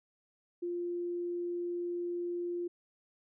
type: tone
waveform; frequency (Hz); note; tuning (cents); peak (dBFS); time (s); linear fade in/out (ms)
sine; 349.2; F4; 0; -33; 0.62-2.68; 10
effects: none